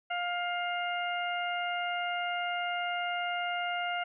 harmonic tone, 705 Hz, F5, 16 cents sharp, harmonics 1 / 2 / 3 / 4, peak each -33 / -36 / -38 / -39 dBFS, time 0.1-4.04 s, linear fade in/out 10 ms, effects none

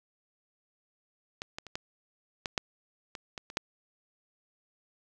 clicks, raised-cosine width 0.2 ms, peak -19 / -20 / -28 / -17 / -15 / -10 / -22 / -21 / -26 / -11 dBFS, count 10, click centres 1.419 / 1.585 / 1.667 / 1.755 / 2.458 / 2.578 / 3.152 / 3.378 / 3.501 / 3.571 s, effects none

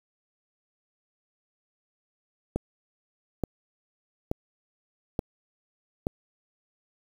click train, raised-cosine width 2 ms, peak -13 dBFS, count 5, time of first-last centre 2.56-6.069 s, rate 1.14 Hz, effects 7-bit

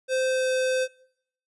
square tone with pitch glide, 519 to 515.7 Hz, C5 to C5, -14 to -25 cents, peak -23 dBFS, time 0.08-0.88 s, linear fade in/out 50 ms, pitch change -11 cents, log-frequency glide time 0.27-0.49 s, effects noise-tail reverb RT60 0.7 s tail -22 dB re dry + resampled to 24000 Hz

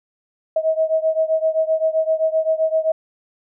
sine beating tone pair, 635 / 642.7 Hz, D#5 / E5, +35 / -44 cents, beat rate 7.7 Hz, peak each -18 / -20 dBFS, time 0.56-2.92 s, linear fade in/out 5 ms, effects none

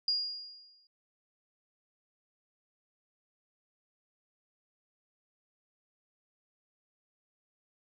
sine tone with exponential decay, 4843 Hz, D#8, 48 cents flat, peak -25 dBFS, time 0.08-0.87 s, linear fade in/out 2 ms, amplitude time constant 170 ms, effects none

